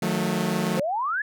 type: chord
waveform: sawtooth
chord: D# diminished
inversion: none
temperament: equal with one note detuned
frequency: 155.56 / 181.4 / 220 Hz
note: D#3 / F#3 / A3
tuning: 0 / -34 / 0 cents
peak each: -26 / -22 / -23 dBFS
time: 0.02-0.8 s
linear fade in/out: 5 ms
type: exponential sweep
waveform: sine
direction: up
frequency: 508 to 1759 Hz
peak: -23 dBFS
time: 0.77-1.22 s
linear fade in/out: 5 ms
effects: none